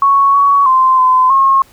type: tone with pitch steps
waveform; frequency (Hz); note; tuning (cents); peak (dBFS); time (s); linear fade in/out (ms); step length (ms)
sine; 1109 / 1122 / 1041 / 1024 / 1082; C#6 / C#6 / C6 / C6 / C#6; 0 / +21 / -9 / -38 / -42; -6; 0.02-1.62; 2; 320
effects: pink hiss -46 dBFS RMS until 1.72 s